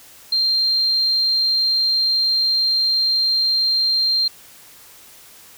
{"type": "tone", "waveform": "sine", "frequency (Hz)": 4177, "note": "C8", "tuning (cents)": -4, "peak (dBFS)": -15, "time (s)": [0.32, 4.28], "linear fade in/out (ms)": 5, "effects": ["white hiss -45 dBFS RMS until 5.57 s"]}